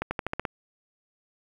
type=accelerating click train; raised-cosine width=0.5 ms; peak=-13 dBFS; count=7; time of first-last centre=0.02-0.452 s; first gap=90 ms; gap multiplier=0.91; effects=8-bit